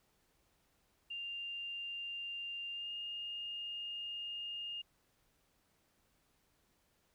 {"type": "tone with pitch glide", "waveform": "sine", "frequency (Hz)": [2794, 2831], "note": ["F7", "F7"], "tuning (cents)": [0, 23], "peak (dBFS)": -40, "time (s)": [1.1, 4.82], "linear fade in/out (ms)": 10, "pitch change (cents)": 23, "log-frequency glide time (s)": [2.71, 2.91], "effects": ["pink hiss -75 dBFS RMS until 7.14 s"]}